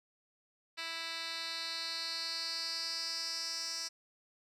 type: tone with band-pass filter sweep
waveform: 10% pulse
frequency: 329.6 Hz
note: E4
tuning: in tune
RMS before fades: -39 dBFS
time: 0.77-3.89 s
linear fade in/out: 20 ms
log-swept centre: 3400 to 5700 Hz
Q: 4.4
effects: none